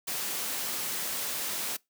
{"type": "noise", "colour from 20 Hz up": "white", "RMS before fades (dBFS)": -33, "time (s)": [0.07, 1.77], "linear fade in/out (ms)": 10, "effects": ["noise-tail reverb RT60 0.2 s tail -24 dB re dry", "high-pass 150 Hz 12 dB/octave"]}